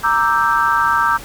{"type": "chord", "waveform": "sine", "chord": "E half-diminished seventh", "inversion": "second", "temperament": "equal", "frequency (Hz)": [932.3, 1174.7, 1318.5, 1568], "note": ["Bb5", "D6", "E6", "G6"], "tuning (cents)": [0, 0, 0, 0], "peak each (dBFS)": -18, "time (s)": [0.03, 1.18], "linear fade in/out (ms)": 20, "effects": ["pink hiss -35 dBFS RMS until 1.24 s"]}